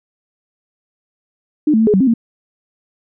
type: tone with pitch steps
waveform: sine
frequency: 302.1 / 220.1 / 223.3 / 420.1 / 190.6 / 266.1 / 230.4 Hz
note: D4 / A3 / A3 / G#4 / G3 / C4 / A#3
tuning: +49 / +1 / +26 / +20 / -48 / +29 / -20 cents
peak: -9 dBFS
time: 1.67-2.139 s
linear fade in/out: 5 ms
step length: 67 ms
effects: none